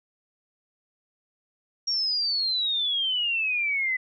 sine exponential sweep, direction down, 5620 to 2000 Hz, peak -23 dBFS, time 1.87-3.97 s, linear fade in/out 10 ms, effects none

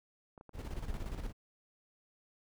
clicks, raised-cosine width 1 ms, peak -38 dBFS, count 9, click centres 0.378 / 0.411 / 0.493 / 0.583 / 0.757 / 0.93 / 0.981 / 1.043 / 1.097 s
brown noise with tremolo, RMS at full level -38 dBFS, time 0.53-1.33 s, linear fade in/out 50 ms, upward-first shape square, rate 17 Hz, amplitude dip 55%
effects none

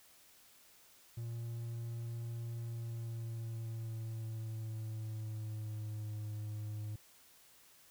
triangle tone with pitch glide, 116.54 to 106.25 Hz, A#2 to G#2, 0 to +40 cents, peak -37 dBFS, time 1.17-6.96 s, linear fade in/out 5 ms, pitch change -160 cents, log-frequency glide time 2.58-6.24 s, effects white hiss -63 dBFS RMS until 7.9 s

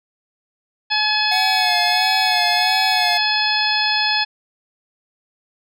harmonic tone, 852 Hz, G#5, 44 cents sharp, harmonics 1 / 2 / 3 / 4 / 5 / 6, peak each -23 / -23 / -23 / -23 / -23 / -23 dBFS, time 0.9-4.25 s, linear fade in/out 20 ms
square tone with vibrato, 735 Hz, F#5, 12 cents flat, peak -21 dBFS, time 1.31-3.18 s, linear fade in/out 10 ms, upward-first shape sine, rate 1.5 Hz, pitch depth 61 cents each way
effects none

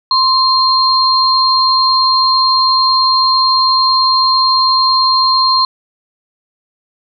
sine tone pair together, 1047 / 4197 Hz, C6 / C8, +1 / +5 cents, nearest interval 2 octaves, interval 2404 cents, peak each -11 dBFS, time 0.11-5.65 s, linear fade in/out 2 ms, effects none

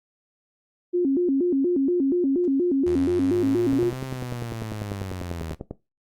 sine tone with vibrato, 310.6 Hz, D#4, 3 cents flat, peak -18 dBFS, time 0.93-3.91 s, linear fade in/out 20 ms, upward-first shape square, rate 4.2 Hz, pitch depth 230 cents each way
sawtooth linear two-way sweep, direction up then down, 77.78 to 132.5 to 77.78 Hz, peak -27 dBFS, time 2.86-5.55 s, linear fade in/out 10 ms, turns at 4.04 s
click train, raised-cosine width 2 ms, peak -18 dBFS, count 21, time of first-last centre 3.73-5.71 s, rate 10.1 Hz
effects noise-tail reverb RT60 0.2 s tail -17 dB re dry + Opus 32 kbps

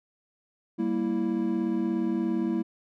triangle chord, E diminished, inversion first, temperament equal, 196 / 233.1 / 329.6 Hz, G3 / Bb3 / E4, 0 / 0 / 0 cents, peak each -29 / -27 / -26 dBFS, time 0.78-2.63 s, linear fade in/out 20 ms, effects none

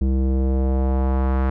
square tone with low-pass filter sweep, 65.7 Hz, C2, 8 cents sharp, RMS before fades -19 dBFS, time 0.01-1.5 s, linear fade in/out 5 ms, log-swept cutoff 290 to 1400 Hz, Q 1.4, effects none

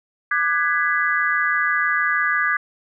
sine chord, G# half-diminished seventh, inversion second, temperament just, 1196.1 / 1495.1 / 1661.2 / 1993.5 Hz, D6 / F#6 / G#6 / B6, +31 / +18 / 0 / +16 cents, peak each -23 / -25 / -20 / -25 dBFS, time 0.31-2.57 s, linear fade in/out 5 ms, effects none

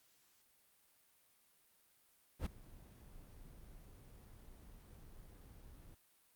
brown noise with ADSR envelope, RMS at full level -35 dBFS, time 2.39-5.95 s, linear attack 74 ms, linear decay 3 ms, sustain -22 dB, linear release 5 ms, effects white hiss -72 dBFS RMS until 6.35 s + Opus 48 kbps

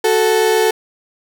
35% pulse tone pair together, 371.6 / 440 Hz, F#4 / A4, +7 / 0 cents, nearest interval minor third, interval 293 cents, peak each -16 / -11 dBFS, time 0.04-0.71 s, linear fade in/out 5 ms, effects none

